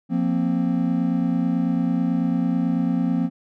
triangle chord, F suspended fourth, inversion none, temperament just, 174.61 / 232.8 / 261.9 Hz, F3 / Bb3 / C4, 0 / -2 / +2 cents, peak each -21 / -22 / -21 dBFS, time 0.09-3.3 s, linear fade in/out 50 ms, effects none

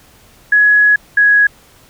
sine tone pair in turn, 1681 / 1667.5 Hz, G#6 / G#6, +20 / +7 cents, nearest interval unison, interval 13 cents, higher first, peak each -6 dBFS, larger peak neither, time 0.52-0.96 / 1.17-1.47 s, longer first, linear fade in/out 5 ms, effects pink hiss -46 dBFS RMS until 1.89 s

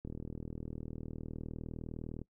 click train, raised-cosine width 3 ms, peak -29 dBFS, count 87, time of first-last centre 0.05-2.216 s, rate 39.7 Hz, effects noise-tail reverb RT60 0.1 s tail -21 dB re dry

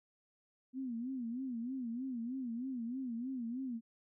sine tone with vibrato, 246.9 Hz, B3, in tune, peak -37 dBFS, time 0.73-3.81 s, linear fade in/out 50 ms, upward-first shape sine, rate 3.2 Hz, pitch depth 140 cents each way, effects none

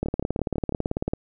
two click trains, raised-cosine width 2 ms, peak -11 / -15 dBFS, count 21 / 5, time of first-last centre 0.03-1.135 / 0.06-0.723 s, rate 18.1 / 6.03 Hz, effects none

